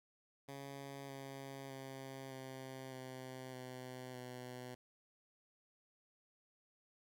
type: tone with pitch steps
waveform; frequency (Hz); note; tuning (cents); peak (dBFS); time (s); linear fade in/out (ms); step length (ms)
10% pulse; 138.59 / 136.29 / 134.02 / 131.8 / 129.61 / 127.46 / 125.34; C#3 / C#3 / C3 / C3 / C3 / C3 / B2; 0 / -29 / +42 / +13 / -16 / -45 / +26; -39; 0.48-4.75; 10; 610
effects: none